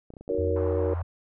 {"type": "clicks", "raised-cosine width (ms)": 2, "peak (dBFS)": -30, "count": 12, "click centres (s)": [0.104, 0.138, 0.168, 0.21, 0.279, 0.315, 0.349, 0.38, 0.413, 0.445, 0.475, 0.507]}
{"type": "chord", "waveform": "sine", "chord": "D# minor seventh", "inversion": "none", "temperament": "just", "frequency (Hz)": [311.1, 373.4, 466.7, 560], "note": ["D#4", "F#4", "A#4", "C#5"], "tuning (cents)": [0, 16, 2, 18], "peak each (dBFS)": [-33, -31, -27, -31], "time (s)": [0.29, 0.94], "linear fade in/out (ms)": 2}
{"type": "tone with vibrato", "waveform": "sine", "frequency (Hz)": 85.1, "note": "F2", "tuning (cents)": -44, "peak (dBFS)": -27, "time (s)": [0.38, 1.03], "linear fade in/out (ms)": 10, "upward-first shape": "sine", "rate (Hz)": 5.2, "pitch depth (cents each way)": 8}
{"type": "band-pass noise", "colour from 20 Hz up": "white", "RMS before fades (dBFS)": -42, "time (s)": [0.56, 1.02], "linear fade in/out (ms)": 2, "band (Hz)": [580, 1100], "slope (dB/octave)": 24}
{"effects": []}